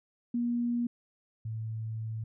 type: tone pair in turn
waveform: sine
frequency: 238.8 / 110.95 Hz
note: A#3 / A2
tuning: +42 / +15 cents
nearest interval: octave + minor second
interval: 1327 cents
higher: first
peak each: -27 / -33 dBFS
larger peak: first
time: 0.34-0.87 / 1.45-2.24 s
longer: second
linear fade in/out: 5 ms
effects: none